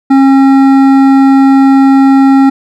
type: tone with hard clipping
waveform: sine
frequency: 270.9 Hz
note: C#4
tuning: 40 cents flat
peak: -4 dBFS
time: 0.1-2.5 s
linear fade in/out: 10 ms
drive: 11 dB
effects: none

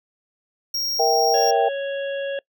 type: tone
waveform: square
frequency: 5588 Hz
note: F8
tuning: in tune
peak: -23 dBFS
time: 0.74-1.51 s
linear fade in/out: 5 ms
type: chord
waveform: sine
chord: E diminished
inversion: second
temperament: equal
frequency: 466.2 / 659.3 / 784 Hz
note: Bb4 / E5 / G5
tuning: 0 / 0 / 0 cents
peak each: -20 / -22 / -19 dBFS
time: 0.99-1.69 s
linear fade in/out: 10 ms
type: harmonic tone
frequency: 554.4 Hz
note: C#5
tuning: in tune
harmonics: 1 / 3 / 5 / 6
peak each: -24 / -34 / -38 / -40 dBFS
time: 1.34-2.39 s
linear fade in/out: 2 ms
effects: noise-tail reverb RT60 0.1 s tail -24 dB re dry

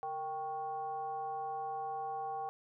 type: tone with frequency modulation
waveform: sine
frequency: 783 Hz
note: G5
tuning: 2 cents flat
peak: -36 dBFS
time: 0.03-2.49 s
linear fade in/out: 0 ms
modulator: 322 Hz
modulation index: 0.65
effects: none

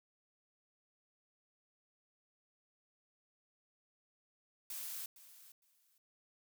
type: noise with echo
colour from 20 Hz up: blue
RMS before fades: -44 dBFS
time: 4.7-5.06 s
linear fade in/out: 2 ms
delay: 460 ms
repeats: 2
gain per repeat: -15 dB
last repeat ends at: 5.98 s
effects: none

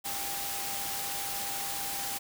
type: tone in noise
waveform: sine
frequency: 795 Hz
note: G5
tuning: 24 cents sharp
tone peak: -41 dBFS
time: 0.04-2.19 s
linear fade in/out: 20 ms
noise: white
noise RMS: -35 dBFS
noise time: 0.04-2.19 s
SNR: -9 dB
effects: none

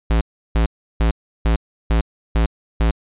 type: tone bursts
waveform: square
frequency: 55.8 Hz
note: A1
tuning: 25 cents sharp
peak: -14 dBFS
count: 7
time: 0.1-2.91 s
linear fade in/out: 5 ms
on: 110 ms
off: 340 ms
effects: resampled to 8000 Hz

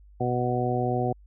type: harmonic tone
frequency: 123.47 Hz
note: B2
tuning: in tune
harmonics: 1 / 2 / 3 / 4 / 5 / 6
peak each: -28 / -31 / -30 / -32 / -34 / -29 dBFS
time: 0.2-1.13 s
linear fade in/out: 10 ms
effects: added 50 Hz sine -49 dBFS peak until 1.26 s

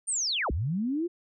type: linear two-way sweep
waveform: sine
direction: down then up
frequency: 9150 to 54.5 to 359.3 Hz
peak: -26 dBFS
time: 0.07-1.08 s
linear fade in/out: 20 ms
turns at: 0.51 s
effects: none

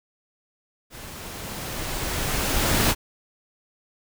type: noise with level ramp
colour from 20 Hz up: pink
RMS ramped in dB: -40 to -19 dBFS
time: 0.9-2.95 s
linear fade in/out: 50 ms
effects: none

